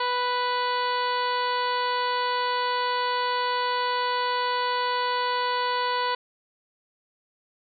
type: harmonic tone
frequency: 493.9 Hz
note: B4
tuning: in tune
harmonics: 1 / 2 / 3 / 4 / 5 / 6 / 7 / 8 / 9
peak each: -31 / -25 / -33 / -36 / -41 / -37 / -39 / -39 / -37 dBFS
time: 0-6.15 s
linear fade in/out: 5 ms
effects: none